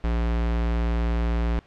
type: tone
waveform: square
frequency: 57.8 Hz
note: A#1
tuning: 14 cents flat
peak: -22 dBFS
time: 0.04-1.59 s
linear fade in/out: 0 ms
effects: pink hiss -55 dBFS RMS until 1.66 s + low-pass 3000 Hz 12 dB/octave